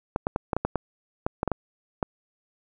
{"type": "clicks", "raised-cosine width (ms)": 1, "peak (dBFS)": -10, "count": 12, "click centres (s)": [0.161, 0.269, 0.361, 0.532, 0.566, 0.65, 0.757, 1.265, 1.431, 1.477, 1.517, 2.028], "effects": []}